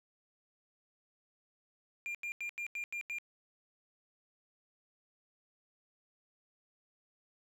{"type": "tone bursts", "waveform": "triangle", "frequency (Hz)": 2397, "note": "D7", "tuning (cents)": 35, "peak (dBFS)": -35, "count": 7, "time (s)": [2.06, 3.185], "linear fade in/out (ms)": 0, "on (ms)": 87, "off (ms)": 86, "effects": []}